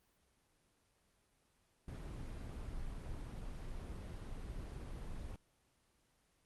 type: noise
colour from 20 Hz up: brown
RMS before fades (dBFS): -45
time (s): 1.88-5.36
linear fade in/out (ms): 2
effects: pink hiss -75 dBFS RMS until 6.45 s + Opus 24 kbps